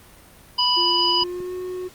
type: harmonic tone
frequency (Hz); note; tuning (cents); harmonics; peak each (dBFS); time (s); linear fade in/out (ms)
987.8; B5; 0; 1 / 3 / 5; -22 / -21 / -20; 0.58-1.24; 10
type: tone with pitch glide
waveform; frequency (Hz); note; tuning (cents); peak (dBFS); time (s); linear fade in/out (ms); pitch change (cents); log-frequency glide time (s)
triangle; 349.2 to 365.5; F4 to F#4; 0 to -21; -25; 0.76-1.89; 20; +79; 1.1-1.55
type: clicks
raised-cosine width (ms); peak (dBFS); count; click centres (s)
3; -26; 2; 1.225 / 1.404
effects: pink hiss -48 dBFS RMS until 1.94 s + Opus 32 kbps